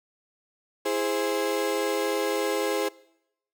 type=chord; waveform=35% pulse; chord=E augmented; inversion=none; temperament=equal with one note detuned; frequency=329.6 / 413.2 / 523.3 Hz; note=E4 / G#4 / B#4; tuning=0 / -9 / 0 cents; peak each=-30 / -26 / -27 dBFS; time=0.85-2.89 s; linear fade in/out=10 ms; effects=noise-tail reverb RT60 0.8 s tail -22 dB re dry